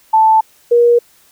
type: tone pair in turn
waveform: sine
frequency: 880 / 476 Hz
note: A5 / A#4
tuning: 0 / +36 cents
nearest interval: major seventh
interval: 1064 cents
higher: first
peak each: -6 dBFS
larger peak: neither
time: 0.13-0.41 / 0.71-0.99 s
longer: neither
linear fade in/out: 10 ms
effects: white hiss -50 dBFS RMS until 1.31 s